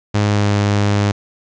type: tone with pitch glide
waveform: sawtooth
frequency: 103.83 to 102.28 Hz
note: G#2 to G#2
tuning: 0 to -26 cents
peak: -9 dBFS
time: 0.14-1.12 s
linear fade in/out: 10 ms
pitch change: -26 cents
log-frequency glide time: 0.25-0.48 s
effects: resampled to 16000 Hz + 8-bit